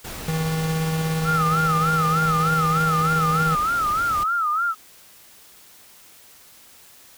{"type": "noise", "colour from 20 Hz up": "pink", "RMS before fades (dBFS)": -34, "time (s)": [0.04, 4.24], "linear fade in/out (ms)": 10}
{"type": "tone with tremolo", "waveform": "square", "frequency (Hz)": 160, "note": "D#3", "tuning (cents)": 49, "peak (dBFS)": -21, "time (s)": [0.28, 3.55], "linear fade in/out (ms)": 2, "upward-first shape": "sine", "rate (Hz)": 17, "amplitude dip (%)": 25}
{"type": "tone with vibrato", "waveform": "sine", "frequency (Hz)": 1300, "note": "E6", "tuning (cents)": -24, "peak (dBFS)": -19, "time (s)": [1.24, 4.75], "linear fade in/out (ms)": 50, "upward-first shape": "sine", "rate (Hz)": 3.3, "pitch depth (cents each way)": 140}
{"effects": ["white hiss -49 dBFS RMS until 7.17 s"]}